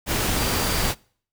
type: tone in noise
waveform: sine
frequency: 4699 Hz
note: D8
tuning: in tune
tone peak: -34 dBFS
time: 0.36-0.93 s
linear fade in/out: 50 ms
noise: pink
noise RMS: -23 dBFS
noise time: 0.06-0.95 s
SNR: -14 dB
effects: noise-tail reverb RT60 0.5 s tail -25 dB re dry